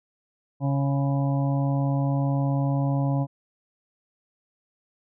harmonic tone with a mistuned harmonic, 138.59 Hz, C#3, in tune, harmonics 1 / 2 / 4 / 5 / 6 / 7, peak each -22 / -28 / -34 / -36 / -38 / -39 dBFS, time 0.6-3.27 s, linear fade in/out 50 ms, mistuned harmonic 7, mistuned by +27 cents, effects none

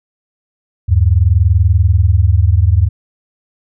sine tone pair together, 78.5 / 98.97 Hz, D#2 / G2, +16 / +17 cents, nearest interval major third, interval 401 cents, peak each -10 dBFS, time 0.88-2.89 s, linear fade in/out 20 ms, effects none

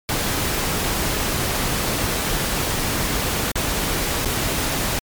pink noise with dropouts, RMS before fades -22 dBFS, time 0.09-4.99 s, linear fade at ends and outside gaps 0 ms, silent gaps 3.516-3.556 / 4.248-4.257 s, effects MP3 96 kbps

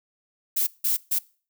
violet noise bursts at uneven times, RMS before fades -23 dBFS, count 3, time 0.56-0.67 / 0.84-0.97 / 1.11-1.19 s, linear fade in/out 10 ms, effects noise-tail reverb RT60 0.4 s tail -23 dB re dry

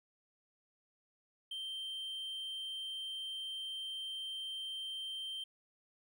triangle tone, 3136 Hz, G7, in tune, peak -38 dBFS, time 1.51-5.44 s, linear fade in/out 5 ms, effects none

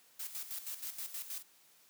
blue noise with tremolo, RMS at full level -41 dBFS, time 0.19-1.43 s, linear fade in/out 10 ms, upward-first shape square, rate 6.3 Hz, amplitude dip 65%, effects white hiss -65 dBFS RMS until 1.89 s + high-pass 150 Hz 12 dB/octave

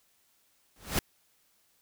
pink noise with exponential growth, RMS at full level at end -24 dBFS, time 0.76-0.99 s, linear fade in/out 2 ms, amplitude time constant 49 ms, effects white hiss -69 dBFS RMS until 1.81 s

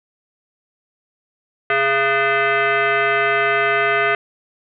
sine tone with frequency modulation, 413.1 Hz, G#4, 9 cents flat, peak -14 dBFS, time 1.7-4.15 s, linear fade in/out 2 ms, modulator 547 Hz, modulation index 3.7, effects none

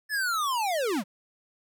square linear sweep, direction down, 1760 to 164.81 Hz, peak -26 dBFS, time 0.09-1.04 s, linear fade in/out 50 ms, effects none

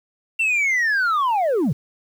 sine linear sweep, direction down, 2727 to 110 Hz, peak -14 dBFS, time 0.39-1.73 s, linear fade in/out 10 ms, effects tanh soft clip ceiling -16 dBFS + 8-bit

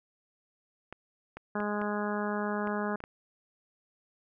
clicks, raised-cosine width 0.5 ms, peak -26 dBFS, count 7, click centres 0.926 / 1.37 / 1.603 / 1.816 / 2.673 / 3.004 / 3.039 s
harmonic tone, 207.7 Hz, G#3, in tune, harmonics 1 / 2 / 3 / 4 / 5 / 6 / 7 / 8, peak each -33 / -36 / -38 / -39 / -40 / -41 / -41 / -42 dBFS, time 1.55-2.96 s, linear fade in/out 5 ms
effects none

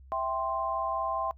sine chord, C major, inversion first, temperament equal, 659.3 / 784 / 1046.5 Hz, E5 / G5 / C6, 0 / 0 / 0 cents, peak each -33 / -34 / -31 dBFS, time 0.12-1.31 s, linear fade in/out 0 ms, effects noise-tail reverb RT60 0.1 s tail -22 dB re dry + added 66 Hz sine -49 dBFS peak until 1.37 s

